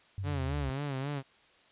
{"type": "linear sweep", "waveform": "sine", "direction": "down", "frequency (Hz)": [99.2, 65.41], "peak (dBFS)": -33, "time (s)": [0.18, 0.7], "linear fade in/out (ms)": 0}
{"type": "tone with vibrato", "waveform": "sawtooth", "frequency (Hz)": 138.59, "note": "C#3", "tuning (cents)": 0, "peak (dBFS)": -29, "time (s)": [0.23, 1.23], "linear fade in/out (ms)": 50, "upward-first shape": "sine", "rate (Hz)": 3.7, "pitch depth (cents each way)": 98}
{"effects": ["white hiss -62 dBFS RMS until 1.71 s", "resampled to 8000 Hz"]}